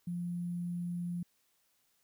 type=tone with sample-and-hold; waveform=sine; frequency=174.61 Hz; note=F3; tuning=in tune; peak=-34 dBFS; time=0.07-1.23 s; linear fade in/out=5 ms; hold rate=11025 Hz; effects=white hiss -74 dBFS RMS until 2.03 s